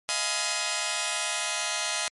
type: chord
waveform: 5% pulse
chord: F half-diminished seventh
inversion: third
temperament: just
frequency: 628.6 / 698.5 / 838.1 / 1005.8 Hz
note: Eb5 / F5 / Ab5 / Cb6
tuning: +18 / 0 / +16 / +31 cents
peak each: -21 dBFS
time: 0.09-2.08 s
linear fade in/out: 0 ms
effects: MP3 48 kbps